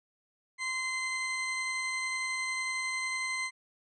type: tone pair together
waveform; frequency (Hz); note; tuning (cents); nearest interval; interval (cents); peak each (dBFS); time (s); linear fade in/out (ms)
40% pulse; 1040 / 2069; C6 / C7; -11 / -20; octave; 1191; -39 / -31; 0.58-3.51; 50
effects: resampled to 22050 Hz